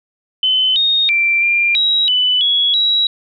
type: tone with pitch steps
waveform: sine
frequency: 3042 / 3711 / 2353 / 2388 / 3848 / 2993 / 3354 / 3877 Hz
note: F#7 / A#7 / D7 / D7 / B7 / F#7 / G#7 / B7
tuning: +47 / -9 / +3 / +28 / -46 / +19 / +16 / -33 cents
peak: -11 dBFS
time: 0.43-3.07 s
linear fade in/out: 2 ms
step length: 330 ms
effects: none